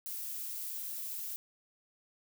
violet noise, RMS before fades -40 dBFS, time 0.06-1.36 s, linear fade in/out 0 ms, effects none

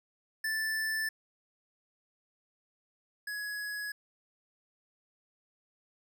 square tone pair in turn, 1760 / 1678.8 Hz, A6 / G#6, 0 / +18 cents, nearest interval minor second, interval 82 cents, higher first, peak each -31 / -36 dBFS, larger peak first, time 0.44-1.09 / 3.27-3.92 s, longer neither, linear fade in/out 5 ms, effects none

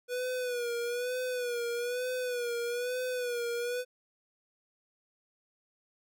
square tone with vibrato, 488.8 Hz, B4, 18 cents flat, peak -32 dBFS, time 0.08-3.85 s, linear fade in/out 50 ms, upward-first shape sine, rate 1.1 Hz, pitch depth 61 cents each way, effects none

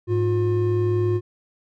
triangle tone pair together, 105.23 / 356.5 Hz, G#2 / F4, +23 / +36 cents, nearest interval octave + major sixth, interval 2113 cents, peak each -19 dBFS, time 0.07-1.21 s, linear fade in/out 50 ms, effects none

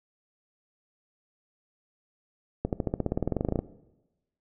accelerating click train, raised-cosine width 2 ms, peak -13 dBFS, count 19, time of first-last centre 2.65-3.59 s, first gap 78 ms, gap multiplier 0.95, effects noise-tail reverb RT60 1.0 s tail -17 dB re dry

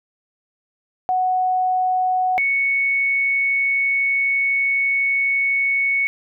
sine tone pair in turn, 740 / 2217 Hz, F#5 / C#7, 0 / 0 cents, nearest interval octave + perfect fifth, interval 1900 cents, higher second, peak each -16 dBFS, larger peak neither, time 1.09-2.38 / 2.38-6.07 s, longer second, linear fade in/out 0 ms, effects none

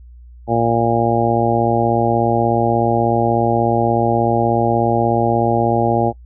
harmonic tone, 116.54 Hz, A#2, in tune, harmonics 1 / 2 / 3 / 4 / 5 / 6 / 7, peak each -21 / -21 / -20 / -22 / -21 / -21 / -19 dBFS, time 0.47-6.13 s, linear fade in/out 50 ms, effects noise-tail reverb RT60 0.1 s tail -23 dB re dry + added 60 Hz sine -37 dBFS peak until 6.25 s

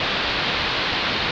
white low-pass noise, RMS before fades -23 dBFS, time 0-1.31 s, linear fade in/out 2 ms, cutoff 4300 Hz, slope 48 dB/octave, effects none

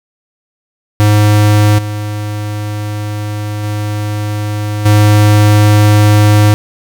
square tone with level steps, 104.9 Hz, G#2, 18 cents sharp, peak -6 / -17 / -15 / -5 dBFS, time 1-6.54 s, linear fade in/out 0 ms, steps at 1.78 / 3.63 / 4.85 s, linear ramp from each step 10 ms, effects none

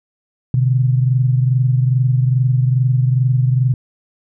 sine tone pair together, 125.2 / 147.6 Hz, B2 / D3, +24 / +9 cents, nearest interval minor third, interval 285 cents, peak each -12 / -19 dBFS, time 0.54-3.74 s, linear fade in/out 2 ms, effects none

